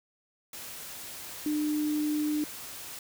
sine tone in noise, 301 Hz, D4, 43 cents sharp, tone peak -26 dBFS, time 1.46-2.44 s, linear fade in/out 2 ms, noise white, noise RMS -42 dBFS, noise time 0.53-2.99 s, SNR +13 dB, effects none

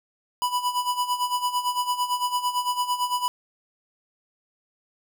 square tone with tremolo, 987.8 Hz, B5, in tune, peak -21 dBFS, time 0.42-3.28 s, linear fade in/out 0 ms, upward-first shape sine, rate 8.9 Hz, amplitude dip 75%, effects none

